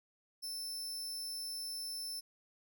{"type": "tone", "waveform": "sawtooth", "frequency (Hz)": 5300, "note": "E8", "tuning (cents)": 9, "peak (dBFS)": -37, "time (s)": [0.42, 2.21], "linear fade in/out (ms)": 20, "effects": []}